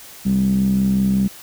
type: tone with low-pass filter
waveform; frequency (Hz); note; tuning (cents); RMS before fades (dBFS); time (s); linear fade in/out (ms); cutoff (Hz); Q
5% pulse; 65.41; C2; 0; -17; 0.25-1.28; 10; 200; 8.9
effects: white hiss -40 dBFS RMS until 1.42 s